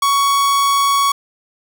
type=tone; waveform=45% pulse; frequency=1118 Hz; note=C#6; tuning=14 cents sharp; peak=-12 dBFS; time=0.02-1.12 s; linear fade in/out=5 ms; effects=none